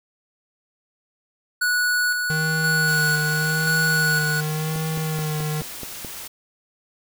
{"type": "tone with tremolo", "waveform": "square", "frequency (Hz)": 1470, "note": "F#6", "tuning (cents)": -12, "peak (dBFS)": -19, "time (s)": [1.61, 4.41], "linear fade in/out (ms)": 10, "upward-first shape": "square", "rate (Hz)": 0.97, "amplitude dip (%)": 35}
{"type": "tone with vibrato", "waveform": "square", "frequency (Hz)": 155.56, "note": "D#3", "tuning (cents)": 0, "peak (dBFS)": -24, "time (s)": [2.3, 5.61], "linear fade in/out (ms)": 0, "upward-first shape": "sine", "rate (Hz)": 0.87, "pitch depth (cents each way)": 35}
{"type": "noise", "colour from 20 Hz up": "white", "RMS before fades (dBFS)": -35, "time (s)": [2.87, 6.28], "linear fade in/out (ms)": 10}
{"type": "click train", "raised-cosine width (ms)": 2, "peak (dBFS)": -20, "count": 7, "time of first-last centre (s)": [4.76, 6.048], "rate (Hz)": 4.66}
{"effects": []}